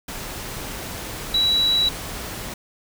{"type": "tone in noise", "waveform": "sine", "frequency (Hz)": 3913, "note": "B7", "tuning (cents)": -17, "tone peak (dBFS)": -16, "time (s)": [1.34, 1.89], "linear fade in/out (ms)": 5, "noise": "pink", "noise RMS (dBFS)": -32, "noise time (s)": [0.08, 2.54], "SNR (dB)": 13, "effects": []}